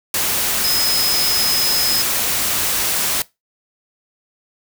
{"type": "tone in noise", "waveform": "sine", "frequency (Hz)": 5100, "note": "D#8", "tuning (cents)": 42, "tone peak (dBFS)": -17, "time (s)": [0.64, 2.02], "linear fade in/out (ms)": 2, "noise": "white", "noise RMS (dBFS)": -19, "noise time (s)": [0.14, 3.22], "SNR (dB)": -1, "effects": ["noise-tail reverb RT60 0.2 s tail -20 dB re dry"]}